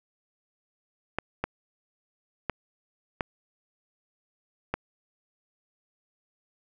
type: clicks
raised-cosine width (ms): 0.5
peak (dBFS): -12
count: 5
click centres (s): 1.186 / 1.44 / 2.497 / 3.208 / 4.74
effects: none